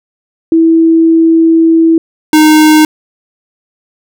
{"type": "tone pair in turn", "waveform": ["sine", "square"], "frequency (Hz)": [327.1, 308.7], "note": ["E4", "D#4"], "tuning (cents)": [-13, -14], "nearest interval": "minor second", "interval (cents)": 101, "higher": "first", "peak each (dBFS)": -3, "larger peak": "neither", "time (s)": [[0.52, 1.98], [2.33, 2.85]], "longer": "first", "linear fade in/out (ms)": 2, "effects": []}